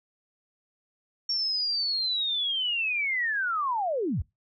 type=linear sweep; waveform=sine; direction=down; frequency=5520 to 50.5 Hz; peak=-25 dBFS; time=1.29-4.22 s; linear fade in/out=5 ms; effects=noise-tail reverb RT60 0.2 s tail -22 dB re dry